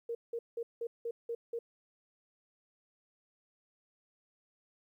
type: tone bursts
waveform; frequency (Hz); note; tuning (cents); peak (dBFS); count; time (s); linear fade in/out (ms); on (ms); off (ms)
sine; 466.2; A#4; 0; -34; 7; 0.09-1.59; 5; 60; 180
effects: 12-bit